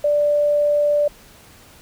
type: tone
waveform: sine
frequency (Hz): 587.3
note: D5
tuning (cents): 0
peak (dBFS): -14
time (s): 0.04-1.08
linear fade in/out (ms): 5
effects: pink hiss -47 dBFS RMS until 1.81 s